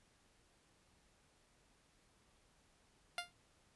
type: tone with exponential decay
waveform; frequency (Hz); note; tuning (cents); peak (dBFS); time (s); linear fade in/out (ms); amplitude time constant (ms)
10% pulse; 701; F5; +6; -27; 3.18-3.32; 1; 29
effects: pink hiss -72 dBFS RMS until 3.75 s + resampled to 24000 Hz